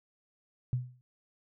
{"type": "tone with exponential decay", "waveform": "sine", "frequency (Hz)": 124.9, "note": "B2", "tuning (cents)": 20, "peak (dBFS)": -24, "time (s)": [0.73, 1.01], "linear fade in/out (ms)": 0, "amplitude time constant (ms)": 59, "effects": []}